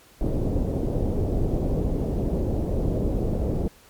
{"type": "low-pass noise", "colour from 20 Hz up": "pink", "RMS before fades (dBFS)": -24, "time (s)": [0.21, 3.68], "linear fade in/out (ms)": 0, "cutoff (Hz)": 550, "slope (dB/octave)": 24, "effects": ["pink hiss -53 dBFS RMS until 3.89 s", "MP3 96 kbps"]}